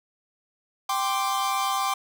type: chord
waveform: 45% pulse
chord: G suspended fourth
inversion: none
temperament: equal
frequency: 784 / 1046.5 / 1174.7 Hz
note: G5 / C6 / D6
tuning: 0 / 0 / 0 cents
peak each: -28 dBFS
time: 0.89-1.94 s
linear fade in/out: 5 ms
effects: none